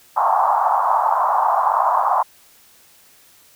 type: band-pass noise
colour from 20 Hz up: white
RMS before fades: -17 dBFS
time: 0.16-2.23 s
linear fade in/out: 10 ms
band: 720 to 1100 Hz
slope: 48 dB/octave
effects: white hiss -51 dBFS RMS until 3.55 s